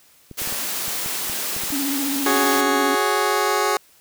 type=clicks; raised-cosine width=3 ms; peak=-24 dBFS; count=10; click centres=0.313 / 0.418 / 0.474 / 0.525 / 0.881 / 1.061 / 1.298 / 1.565 / 1.636 / 1.704 s
type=high-pass noise; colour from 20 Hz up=white; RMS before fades=-26 dBFS; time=0.37-2.62 s; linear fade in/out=20 ms; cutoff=160 Hz; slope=24 dB/octave
type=tone with vibrato; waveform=triangle; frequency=278.6 Hz; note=C#4; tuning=9 cents sharp; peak=-21 dBFS; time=1.72-2.95 s; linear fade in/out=5 ms; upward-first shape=sine; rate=15 Hz; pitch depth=53 cents each way
type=chord; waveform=15% pulse; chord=F# suspended second; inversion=none; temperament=just; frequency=370 / 416.2 / 555 Hz; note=F#4 / G#4 / C#5; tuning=0 / +4 / +2 cents; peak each=-17 / -14 / -20 dBFS; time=2.26-3.77 s; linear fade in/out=2 ms
effects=white hiss -54 dBFS RMS until 4 s